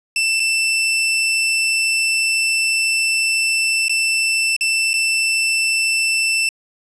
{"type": "tone with dropouts", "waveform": "sawtooth", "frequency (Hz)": 2666, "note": "E7", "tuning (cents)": 19, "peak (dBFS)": -12, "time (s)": [0.16, 6.49], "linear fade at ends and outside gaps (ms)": 2, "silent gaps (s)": [[0.397, 0.401], [3.883, 3.895], [4.565, 4.609], [4.933, 4.939]], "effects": ["resampled to 24000 Hz", "8-bit"]}